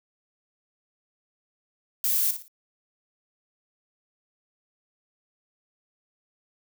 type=noise with echo; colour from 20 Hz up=violet; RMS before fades=-24 dBFS; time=2.04-2.31 s; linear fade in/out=2 ms; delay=57 ms; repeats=3; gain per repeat=-10 dB; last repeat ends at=2.481 s; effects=none